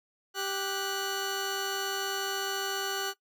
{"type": "tone pair together", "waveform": "15% pulse", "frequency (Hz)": [392, 1473.6], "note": ["G4", "F#6"], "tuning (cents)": [0, -7], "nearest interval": "octave + major seventh", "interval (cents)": 2293, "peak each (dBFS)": -27, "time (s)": [0.34, 3.14], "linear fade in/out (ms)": 50, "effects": ["noise-tail reverb RT60 0.1 s tail -17 dB re dry"]}